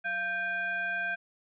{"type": "tone with frequency modulation", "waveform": "sine", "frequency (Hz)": 1568, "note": "G6", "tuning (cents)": 0, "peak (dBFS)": -29, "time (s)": [0.04, 1.16], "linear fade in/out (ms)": 20, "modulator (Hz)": 876, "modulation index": 0.7, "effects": []}